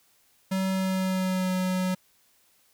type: tone with pitch glide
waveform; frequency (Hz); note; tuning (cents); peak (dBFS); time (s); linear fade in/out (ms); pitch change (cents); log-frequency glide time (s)
square; 189.9 to 184.92; F#3 to F#3; +45 to -1; -25; 0.51-1.95; 10; -46; 0.72-1.52
effects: white hiss -64 dBFS RMS until 2.73 s